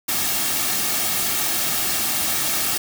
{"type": "noise with comb filter", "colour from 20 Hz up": "white", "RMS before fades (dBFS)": -22, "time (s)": [0.08, 2.78], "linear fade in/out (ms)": 10, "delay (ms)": 2, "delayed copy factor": -0.5, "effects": []}